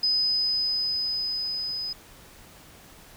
sine tone with level ramp, 5020 Hz, D#8, 15 cents sharp, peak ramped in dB -20 to -29 dBFS, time 0.03-1.93 s, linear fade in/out 5 ms, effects pink hiss -50 dBFS RMS until 3.16 s

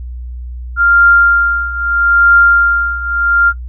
sine tone with tremolo, 1395 Hz, F6, 2 cents flat, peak -3 dBFS, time 0.76-3.53 s, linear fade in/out 50 ms, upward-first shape triangle, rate 0.78 Hz, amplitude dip 85%, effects noise-tail reverb RT60 0.1 s tail -19 dB re dry + added 61 Hz sine -22 dBFS peak until 3.68 s

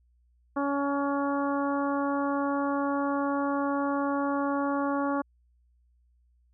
harmonic tone, 281.4 Hz, C#4, 26 cents sharp, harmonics 1 / 2 / 3 / 4 / 5 / 6, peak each -28 / -32 / -34 / -33 / -38 / -47 dBFS, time 0.56-5.22 s, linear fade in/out 10 ms, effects added 60 Hz sine -62 dBFS peak until 6.53 s

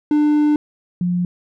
triangle / sine tone pair in turn, 298.4 / 177.43 Hz, D4 / F3, +28 / +28 cents, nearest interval major sixth, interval 900 cents, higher first, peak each -10 / -16 dBFS, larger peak first, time 0.11-0.56 / 1.01-1.25 s, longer first, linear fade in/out 2 ms, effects none

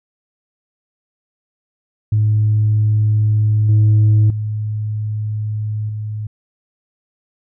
sine tone with level steps, 106.9 Hz, A2, 49 cents flat, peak -10 / -6 / -18 / -21 dBFS, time 2.12-6.27 s, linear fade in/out 5 ms, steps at 3.69 / 4.3 / 5.89 s, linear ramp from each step 2 ms, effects tanh soft clip ceiling -7 dBFS

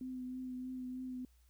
sine tone with vibrato, 254.7 Hz, C4, 46 cents flat, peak -40 dBFS, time 0.01-1.25 s, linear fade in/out 2 ms, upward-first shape triangle, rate 3.2 Hz, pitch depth 23 cents each way, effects added 60 Hz sine -64 dBFS peak until 1.49 s + white hiss -75 dBFS RMS until 1.49 s

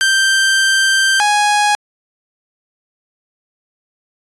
sawtooth tone pair in turn, 1568 / 830.6 Hz, G6 / G#5, 0 / 0 cents, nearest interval major seventh, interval 1100 cents, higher first, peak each -7 dBFS, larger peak neither, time 0.01-1.2 / 1.2-1.75 s, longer first, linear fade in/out 0 ms, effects resampled to 24000 Hz

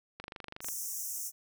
click train, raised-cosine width 0.3 ms, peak -26 dBFS, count 13, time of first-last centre 0.2-0.686 s, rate 24.7 Hz
pink high-pass noise, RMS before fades -38 dBFS, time 0.61-1.32 s, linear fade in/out 50 ms, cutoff 5600 Hz, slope 96 dB/octave
effects none

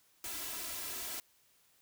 white noise with comb filter, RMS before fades -41 dBFS, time 0.24-1.2 s, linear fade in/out 2 ms, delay 3 ms, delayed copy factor +0.75, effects white hiss -69 dBFS RMS until 1.81 s

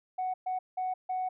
sine tone bursts at uneven times, 742 Hz, F#5, 5 cents sharp, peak -28 dBFS, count 4, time 0.18-0.34 / 0.46-0.59 / 0.77-0.94 / 1.09-1.29 s, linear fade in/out 10 ms, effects tanh soft clip ceiling -26 dBFS

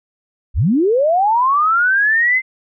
sine linear sweep, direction up, 37.9 to 2093 Hz, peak -11 dBFS, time 0.54-2.42 s, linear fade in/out 50 ms, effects none

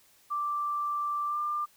sine tone with pitch glide, 1174.7 to 1193.9 Hz, D6 to D6, 0 to +28 cents, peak -28 dBFS, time 0.3-1.66 s, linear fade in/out 20 ms, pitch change +28 cents, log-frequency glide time 1.27-1.38 s, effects white hiss -62 dBFS RMS until 1.76 s

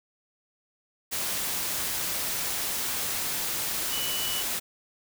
sine tone in noise, 2960 Hz, F#7, in tune, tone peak -32 dBFS, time 3.91-4.43 s, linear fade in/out 20 ms, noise white, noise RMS -30 dBFS, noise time 1.11-4.6 s, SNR -5 dB, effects none

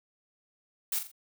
blue noise with echo, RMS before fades -30 dBFS, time 0.92-0.99 s, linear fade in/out 5 ms, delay 42 ms, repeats 3, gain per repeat -8 dB, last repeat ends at 1.116 s, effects none

